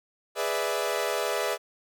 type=chord; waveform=sawtooth; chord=E dominant seventh; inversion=first; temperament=equal; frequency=415.3 / 493.9 / 587.3 / 659.3 Hz; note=G#4 / B4 / D5 / E5; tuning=0 / 0 / 0 / 0 cents; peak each=-28 dBFS; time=0.35-1.58 s; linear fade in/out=50 ms; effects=none